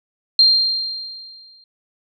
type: tone with exponential decay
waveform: sine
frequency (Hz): 4186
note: C8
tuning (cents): 0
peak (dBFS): -7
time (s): 0.39-1.64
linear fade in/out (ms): 2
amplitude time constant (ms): 270
effects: none